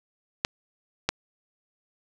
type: clicks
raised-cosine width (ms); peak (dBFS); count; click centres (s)
0.2; -5; 2; 0.449 / 1.09
effects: none